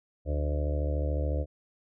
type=harmonic tone; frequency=73.9 Hz; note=D2; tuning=11 cents sharp; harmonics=1 / 2 / 4 / 5 / 6 / 7 / 8 / 9; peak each=-27 / -38 / -39 / -45 / -44 / -37 / -40 / -45 dBFS; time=0.25-1.46 s; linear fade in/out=50 ms; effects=none